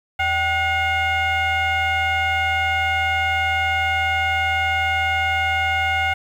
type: tone with frequency modulation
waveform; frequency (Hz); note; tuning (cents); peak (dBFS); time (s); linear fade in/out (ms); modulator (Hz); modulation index
sine; 1459; F#6; -25; -16; 0.19-6.14; 10; 688; 1.6
effects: tanh soft clip ceiling -14 dBFS + 8-bit